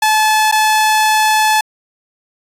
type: tone with dropouts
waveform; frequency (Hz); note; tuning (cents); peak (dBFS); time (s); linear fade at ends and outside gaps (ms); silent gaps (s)
sawtooth; 864; A5; -32; -6; 0.02-1.61; 5; 0.515-0.523
effects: resampled to 32000 Hz